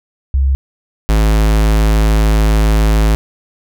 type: tone pair in turn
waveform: sine / square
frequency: 67.4 / 53.5 Hz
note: C#2 / A1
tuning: -48 / -48 cents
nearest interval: major third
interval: 400 cents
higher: first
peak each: -9 dBFS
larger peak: neither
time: 0.34-0.55 / 1.09-3.15 s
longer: second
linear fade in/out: 0 ms
effects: none